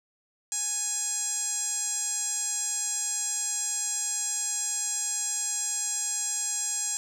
sawtooth tone with band-pass filter, 831 Hz, G#5, 1 cent sharp, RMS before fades -30 dBFS, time 0.52-6.97 s, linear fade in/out 0 ms, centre 7400 Hz, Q 7.9, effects none

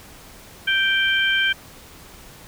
harmonic tone, 783 Hz, G5, 2 cents flat, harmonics 2 / 3 / 4, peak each -19 / -24 / -22 dBFS, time 0.67-1.53 s, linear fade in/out 10 ms, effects pink hiss -44 dBFS RMS until 2.47 s

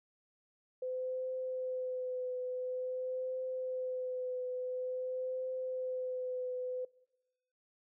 sine tone with vibrato, 509 Hz, C5, 48 cents flat, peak -35 dBFS, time 0.82-6.85 s, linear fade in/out 5 ms, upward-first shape triangle, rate 0.48 Hz, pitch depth 21 cents each way, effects noise-tail reverb RT60 1.0 s tail -23 dB re dry

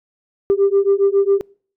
sine beating tone pair, 392.6 / 399.9 Hz, G4 / G4, +3 / +35 cents, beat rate 7.3 Hz, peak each -14 dBFS, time 0.5-1.41 s, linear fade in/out 0 ms, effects noise-tail reverb RT60 0.5 s tail -26 dB re dry + tanh soft clip ceiling -7 dBFS

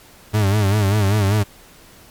40% pulse tone with vibrato, 102 Hz, G#2, 31 cents flat, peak -13 dBFS, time 0.33-1.44 s, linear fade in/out 20 ms, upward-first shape sine, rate 5.1 Hz, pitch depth 100 cents each way, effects pink hiss -46 dBFS RMS until 2.1 s + MP3 96 kbps

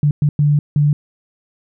sine tone bursts at uneven times, 146.83 Hz, D3, in tune, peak -10 dBFS, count 4, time 0.03-0.11 / 0.22-0.29 / 0.39-0.59 / 0.76-0.93 s, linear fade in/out 2 ms, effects none

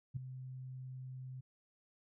sine tone with ADSR envelope, 129.3 Hz, C3, 20 cents flat, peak -33 dBFS, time 0.14-1.41 s, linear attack 25 ms, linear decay 7 ms, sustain -11 dB, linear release 11 ms, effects none

